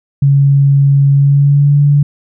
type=tone with pitch glide; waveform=sine; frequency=139.6 to 144.11 Hz; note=C#3 to D3; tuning=+13 to -32 cents; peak=-5 dBFS; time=0.22-2.03 s; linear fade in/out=5 ms; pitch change=+55 cents; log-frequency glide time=1.12-1.78 s; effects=none